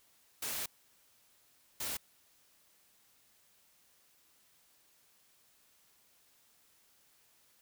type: noise bursts at uneven times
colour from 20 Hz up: white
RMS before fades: -38 dBFS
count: 2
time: 0.42-0.66 / 1.8-1.97 s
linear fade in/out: 5 ms
effects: white hiss -68 dBFS RMS until 7.61 s